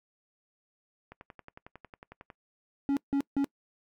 click train, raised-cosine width 0.5 ms, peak -31 dBFS, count 14, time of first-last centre 1.12-2.302 s, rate 11 Hz
triangle tone bursts, 278.6 Hz, C#4, 9 cents sharp, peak -22 dBFS, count 3, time 2.89-3.444 s, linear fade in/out 0 ms, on 78 ms, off 160 ms
effects noise-tail reverb RT60 0.1 s tail -23 dB re dry

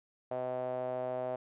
sawtooth tone with band-pass filter, 126.6 Hz, B2, 43 cents sharp, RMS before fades -36 dBFS, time 0.31-1.36 s, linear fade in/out 5 ms, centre 630 Hz, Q 5.2, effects resampled to 8000 Hz

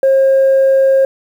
sine tone, 537 Hz, C5, 45 cents sharp, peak -5 dBFS, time 0.03-1.05 s, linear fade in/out 2 ms, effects tanh soft clip ceiling -5 dBFS + 7-bit

